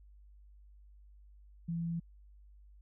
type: tone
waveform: sine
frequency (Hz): 168.1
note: E3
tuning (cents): +34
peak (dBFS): -33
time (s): 1.68-2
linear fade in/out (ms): 10
effects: added 50 Hz sine -55 dBFS peak until 2.81 s